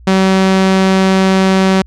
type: tone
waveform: sawtooth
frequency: 190.3 Hz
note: F#3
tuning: 49 cents sharp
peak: -4 dBFS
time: 0.07-1.82 s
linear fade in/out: 5 ms
effects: added 60 Hz sine -35 dBFS peak until 1.86 s + low-pass 6000 Hz 12 dB/octave